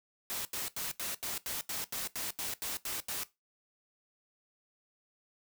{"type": "noise bursts", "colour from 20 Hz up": "white", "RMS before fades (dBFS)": -37, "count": 13, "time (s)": [0.3, 3.234], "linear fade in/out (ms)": 0, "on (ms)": 150, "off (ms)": 82, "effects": ["noise-tail reverb RT60 0.2 s tail -17 dB re dry"]}